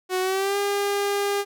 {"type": "tone with pitch glide", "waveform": "sawtooth", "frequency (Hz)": [370, 403.5], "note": ["F#4", "G#4"], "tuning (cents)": [0, -50], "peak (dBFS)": -18, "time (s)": [0.09, 1.45], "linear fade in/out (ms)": 50, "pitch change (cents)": 150, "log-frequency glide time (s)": [0.2, 0.57], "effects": []}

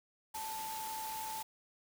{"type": "tone in noise", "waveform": "sine", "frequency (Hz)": 880, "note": "A5", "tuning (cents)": 0, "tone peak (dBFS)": -40, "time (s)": [0.34, 1.43], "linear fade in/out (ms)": 10, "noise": "white", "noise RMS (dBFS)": -45, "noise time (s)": [0.34, 1.43], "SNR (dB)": 2, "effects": []}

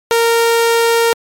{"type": "tone", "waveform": "sawtooth", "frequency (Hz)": 462.8, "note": "A#4", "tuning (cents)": -13, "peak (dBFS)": -6, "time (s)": [0.11, 1.13], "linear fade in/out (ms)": 0, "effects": ["MP3 64 kbps"]}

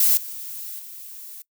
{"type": "noise with level steps", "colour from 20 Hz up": "violet", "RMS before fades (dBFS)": [-17, -34, -39], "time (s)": [0, 1.42], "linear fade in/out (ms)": 2, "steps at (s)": [0.17, 0.79], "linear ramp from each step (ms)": 2, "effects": ["noise-tail reverb RT60 0.1 s tail -21 dB re dry"]}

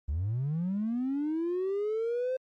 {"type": "linear sweep", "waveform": "triangle", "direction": "up", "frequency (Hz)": [65.5, 523.3], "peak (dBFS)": -25, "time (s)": [0.08, 2.37], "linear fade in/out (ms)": 10, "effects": ["tanh soft clip ceiling -24 dBFS", "Opus 32 kbps"]}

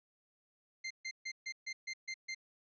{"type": "tone bursts", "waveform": "sawtooth", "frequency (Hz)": 2090, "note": "C7", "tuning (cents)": -2, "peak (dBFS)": -35, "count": 8, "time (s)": [0.84, 2.348], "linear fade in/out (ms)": 10, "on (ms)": 66, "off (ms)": 140, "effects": ["resampled to 16000 Hz"]}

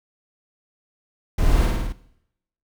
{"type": "noise with echo", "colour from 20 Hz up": "brown", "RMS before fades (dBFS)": -19, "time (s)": [1.38, 1.66], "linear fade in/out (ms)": 5, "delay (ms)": 53, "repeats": 5, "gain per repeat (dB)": -2, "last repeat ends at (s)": 1.925, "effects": ["noise-tail reverb RT60 0.8 s tail -18 dB re dry"]}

